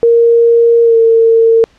sine tone with pitch glide, 466.2 to 454.8 Hz, A#4 to A#4, 0 to -43 cents, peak -4 dBFS, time 0.03-1.64 s, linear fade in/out 0 ms, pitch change -43 cents, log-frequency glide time 0.83-0.97 s, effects pink hiss -49 dBFS RMS until 1.78 s + low-pass 5000 Hz 12 dB/octave

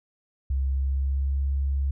sine tone with pitch glide, 67.1 to 68.71 Hz, C2 to C#2, +44 to -15 cents, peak -22 dBFS, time 0.5-1.91 s, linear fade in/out 5 ms, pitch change +41 cents, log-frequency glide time 0.68-1.41 s, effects none

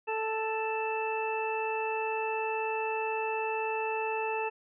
harmonic tone, 440.5 Hz, A4, 2 cents sharp, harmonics 1 / 2 / 3 / 4 / 6, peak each -33 / -33 / -44 / -44 / -36 dBFS, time 0.07-4.5 s, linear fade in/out 20 ms, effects none

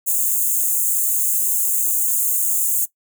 white high-pass noise, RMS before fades -19 dBFS, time 0.06-2.86 s, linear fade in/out 20 ms, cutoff 6600 Hz, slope 96 dB/octave, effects noise-tail reverb RT60 0.1 s tail -17 dB re dry

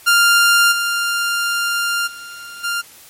sawtooth tone with level steps, 1396.9 Hz, F6, in tune, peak -6 / -13 / -28 / -15 dBFS, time 0.06-2.82 s, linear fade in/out 20 ms, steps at 0.71 / 2.06 / 2.63 s, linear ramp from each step 20 ms, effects white hiss -43 dBFS RMS until 3.09 s + MP3 64 kbps

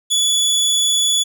25% pulse tone, 3425 Hz, A7, 47 cents flat, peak -10 dBFS, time 0.1-1.24 s, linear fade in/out 20 ms, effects none

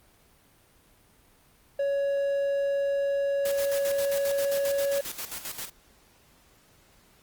triangle tone, 559 Hz, C#5, 14 cents sharp, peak -22 dBFS, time 1.79-5.01 s, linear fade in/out 5 ms
white noise with tremolo, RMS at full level -35 dBFS, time 3.45-5.7 s, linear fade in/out 5 ms, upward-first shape square, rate 7.5 Hz, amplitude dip 65%
effects pink hiss -60 dBFS RMS until 7.22 s + Opus 32 kbps

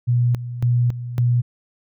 sine tone with tremolo, 121.3 Hz, B2, 31 cents flat, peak -14 dBFS, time 0.07-1.42 s, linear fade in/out 20 ms, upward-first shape square, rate 1.8 Hz, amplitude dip 75%, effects none

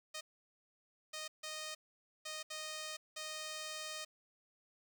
5% pulse tone bursts at uneven times, 620 Hz, D#5, 6 cents flat, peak -31 dBFS, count 6, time 0.14-0.21 / 1.13-1.28 / 1.43-1.75 / 2.25-2.43 / 2.5-2.97 / 3.16-4.05 s, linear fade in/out 10 ms, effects none

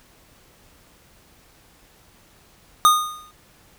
square tone with exponential decay, 1230 Hz, D#6, 20 cents flat, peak -9 dBFS, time 2.85-3.31 s, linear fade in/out 0 ms, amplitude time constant 98 ms, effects pink hiss -54 dBFS RMS until 3.78 s

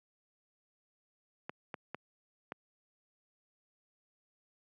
clicks, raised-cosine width 0.5 ms, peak -24 dBFS, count 4, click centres 1.495 / 1.742 / 1.946 / 2.521 s, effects high-pass 150 Hz 12 dB/octave

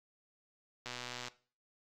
click train, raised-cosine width 0.2 ms, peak -24 dBFS, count 53, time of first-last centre 0.86-1.283 s, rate 123 Hz, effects noise-tail reverb RT60 0.4 s tail -19 dB re dry + AAC 48 kbps

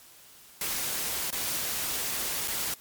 white noise with dropouts, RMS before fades -31 dBFS, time 0.61-2.74 s, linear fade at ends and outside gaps 2 ms, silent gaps 1.305-1.326 / 2.476-2.48 s, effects white hiss -53 dBFS RMS until 2.8 s + MP3 96 kbps

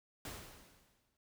pink noise with exponential decay, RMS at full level -44 dBFS, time 0.25-1.17 s, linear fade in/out 2 ms, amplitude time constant 200 ms, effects none

